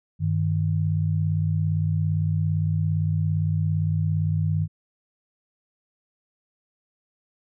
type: tone pair together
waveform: sine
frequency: 98 / 155.57 Hz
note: G2 / D#3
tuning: 0 / 0 cents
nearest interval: minor sixth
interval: 800 cents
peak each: -23 dBFS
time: 0.19-4.68 s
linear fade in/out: 50 ms
effects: none